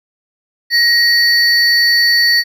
triangle tone pair together, 1891 / 4490 Hz, A#6 / C#8, +24 / +21 cents, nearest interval octave + minor third, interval 1497 cents, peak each -10 dBFS, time 0.7-2.44 s, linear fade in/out 50 ms, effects none

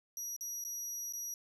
35% pulse tone with dropouts, 5790 Hz, F#8, 38 cents flat, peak -36 dBFS, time 0.17-1.34 s, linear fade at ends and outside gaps 1 ms, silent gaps 0.364-0.409 / 0.64-0.649 / 1.125-1.135 s, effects none

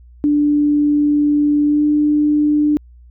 sine tone with pitch glide, 293.7 to 297.6 Hz, D4 to D4, 0 to +23 cents, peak -11 dBFS, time 0.24-2.77 s, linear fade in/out 0 ms, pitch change +23 cents, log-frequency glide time 1.65-1.83 s, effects added 60 Hz sine -40 dBFS peak until 3.1 s

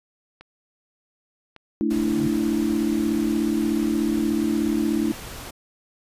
click train, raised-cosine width 0.3 ms, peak -27 dBFS, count 4, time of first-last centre 0.41-3.87 s, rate 0.867 Hz
sine chord, A suspended fourth, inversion none, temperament just, 220 / 293.3 / 330 Hz, A3 / D4 / E4, 0 / -2 / +2 cents, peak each -24 dBFS, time 1.81-5.12 s, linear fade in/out 0 ms
sine tone with exponential growth, 144.4 Hz, D3, 29 cents flat, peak -24 dBFS, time 1.89-2.27 s, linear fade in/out 2 ms, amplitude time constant 82 ms
pink noise, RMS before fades -37 dBFS, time 1.9-5.51 s, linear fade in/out 10 ms
effects resampled to 32000 Hz

